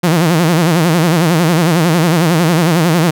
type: tone with vibrato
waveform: sawtooth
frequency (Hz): 166.6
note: E3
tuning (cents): +19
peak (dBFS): -5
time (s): 0.03-3.11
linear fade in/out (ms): 10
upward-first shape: sine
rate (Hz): 11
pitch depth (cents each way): 140
effects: none